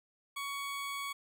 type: tone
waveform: 20% pulse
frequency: 1120 Hz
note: C#6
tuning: 18 cents sharp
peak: -32 dBFS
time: 0.36-1.13 s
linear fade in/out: 10 ms
effects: none